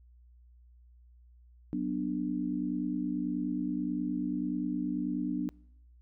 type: chord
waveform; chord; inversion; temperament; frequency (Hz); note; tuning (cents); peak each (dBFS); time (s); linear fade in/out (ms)
sine; B minor; second; just; 185.21 / 246.9 / 296.3; F#3 / B3 / D4; +2 / 0 / +15; -36 / -34 / -33; 1.73-5.49; 0
effects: noise-tail reverb RT60 0.8 s tail -26 dB re dry + added 60 Hz sine -55 dBFS peak until 6.01 s